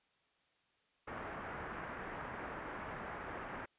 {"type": "low-pass noise", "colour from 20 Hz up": "white", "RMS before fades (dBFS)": -45, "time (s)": [1.07, 3.66], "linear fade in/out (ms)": 10, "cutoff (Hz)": 1700, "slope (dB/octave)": 24, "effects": ["white hiss -75 dBFS RMS until 3.78 s", "resampled to 8000 Hz"]}